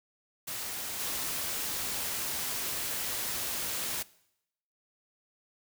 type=noise with level steps; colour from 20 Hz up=white; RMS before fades=-37 / -34 dBFS; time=0.47-4.03 s; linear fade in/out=10 ms; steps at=0.99 s; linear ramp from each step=10 ms; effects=noise-tail reverb RT60 0.8 s tail -21 dB re dry